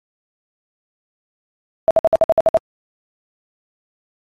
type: tone bursts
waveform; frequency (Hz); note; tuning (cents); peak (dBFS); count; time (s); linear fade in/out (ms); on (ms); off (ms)
sine; 651; E5; -22; -8; 9; 1.88-2.571; 0; 27; 56
effects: AAC 32 kbps